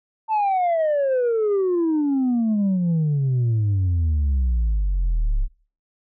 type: exponential sweep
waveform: sine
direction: down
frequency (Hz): 895 to 32.7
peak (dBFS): -15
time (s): 0.28-5.48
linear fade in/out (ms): 50
effects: noise-tail reverb RT60 0.4 s tail -19 dB re dry + tanh soft clip ceiling -16 dBFS